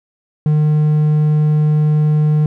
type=tone; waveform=triangle; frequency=151.8 Hz; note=D#3; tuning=42 cents flat; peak=-8 dBFS; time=0.46-2.46 s; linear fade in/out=2 ms; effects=none